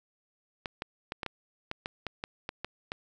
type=clicks; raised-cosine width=0.3 ms; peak=-18 dBFS; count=12; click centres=0.658 / 0.821 / 1.121 / 1.232 / 1.263 / 1.714 / 1.859 / 2.067 / 2.239 / 2.491 / 2.646 / 2.919 s; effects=none